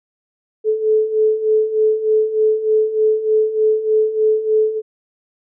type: beating tone pair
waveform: sine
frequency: 431.4 / 434.7 Hz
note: A4 / A4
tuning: -34 / -21 cents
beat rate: 3.3 Hz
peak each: -19 / -14 dBFS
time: 0.64-4.82 s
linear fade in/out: 50 ms
effects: none